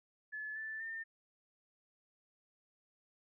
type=tone with pitch steps; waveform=sine; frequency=1721 / 1759 / 1807 Hz; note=A6 / A6 / A6; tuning=-39 / -1 / +46 cents; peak=-40 dBFS; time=0.32-1.04 s; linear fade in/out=20 ms; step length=240 ms; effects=none